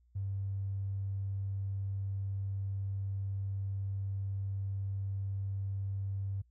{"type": "tone with tanh clipping", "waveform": "triangle", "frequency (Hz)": 98, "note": "G2", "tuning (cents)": 0, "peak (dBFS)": -33, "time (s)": [0.15, 6.42], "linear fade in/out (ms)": 10, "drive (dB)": 2, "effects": ["noise-tail reverb RT60 0.1 s tail -25 dB re dry", "added 60 Hz sine -64 dBFS peak until 6.5 s"]}